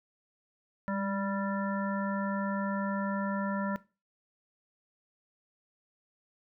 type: harmonic tone with a mistuned harmonic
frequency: 196 Hz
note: G3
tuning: in tune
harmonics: 1 / 3 / 5 / 7 / 9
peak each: -32 / -37 / -39 / -40 / -42 dBFS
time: 0.88-3.76 s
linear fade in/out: 0 ms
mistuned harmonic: 1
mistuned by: +32 cents
effects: noise-tail reverb RT60 0.3 s tail -18 dB re dry